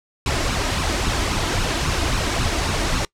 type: noise with flanger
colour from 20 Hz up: pink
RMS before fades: -21 dBFS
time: 0.26-3.05 s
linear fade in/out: 2 ms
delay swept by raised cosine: 0.73 to 3.23 ms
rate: 3.7 Hz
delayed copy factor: +0.6
effects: noise-tail reverb RT60 0.1 s tail -23 dB re dry + low-pass 7000 Hz 12 dB/octave